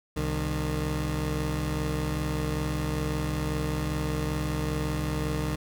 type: tone pair together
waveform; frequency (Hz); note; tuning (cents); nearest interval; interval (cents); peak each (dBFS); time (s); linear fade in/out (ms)
20% pulse; 65.19 / 152.7; C2 / D#3; -6 / -32; octave + minor third; 1474; -25; 0.16-5.56; 10
effects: none